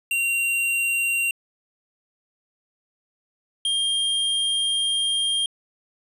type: tone pair in turn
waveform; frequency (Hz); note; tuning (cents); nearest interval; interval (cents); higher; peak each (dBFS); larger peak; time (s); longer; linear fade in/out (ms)
square; 2758 / 3210; F7 / G7; -22 / +40; minor third; 262; second; -21; neither; 0.11-1.31 / 3.65-5.46; second; 2
effects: resampled to 32000 Hz + 9-bit